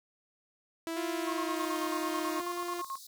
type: tone with pitch glide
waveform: sawtooth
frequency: 329.6 to 314 Hz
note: E4 to D#4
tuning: 0 to +16 cents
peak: -30 dBFS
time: 0.87-2.4 s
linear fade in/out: 0 ms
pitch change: -84 cents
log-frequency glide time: 1.1-1.79 s
type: tone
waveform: sawtooth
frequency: 349.2 Hz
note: F4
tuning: in tune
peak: -32 dBFS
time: 0.96-2.82 s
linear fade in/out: 10 ms
type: tone with tremolo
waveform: sine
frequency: 1079 Hz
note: C#6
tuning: 47 cents flat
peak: -34 dBFS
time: 1.27-2.98 s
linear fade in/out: 5 ms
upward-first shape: square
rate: 9.2 Hz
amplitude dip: 80%
type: high-pass noise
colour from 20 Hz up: pink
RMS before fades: -50 dBFS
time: 1.56-3.07 s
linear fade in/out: 5 ms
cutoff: 3700 Hz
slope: 96 dB/octave
effects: none